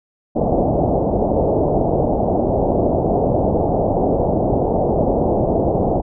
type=low-pass noise; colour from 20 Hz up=white; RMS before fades=-17 dBFS; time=0.35-6.02 s; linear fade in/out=20 ms; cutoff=750 Hz; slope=48 dB/octave; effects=none